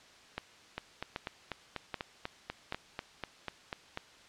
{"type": "two click trains", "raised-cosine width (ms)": 0.3, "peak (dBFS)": [-20, -19], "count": [14, 4], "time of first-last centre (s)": [[0.78, 3.974], [0.38, 2.724]], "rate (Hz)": [4.07, 1.28], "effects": ["white hiss -57 dBFS RMS until 4.28 s", "low-pass 5000 Hz 12 dB/octave"]}